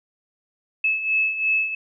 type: beating tone pair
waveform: sine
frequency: 2599 / 2601.9 Hz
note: E7 / E7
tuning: -25 / -23 cents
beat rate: 2.9 Hz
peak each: -26 / -20 dBFS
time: 0.84-1.75 s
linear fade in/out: 5 ms
effects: none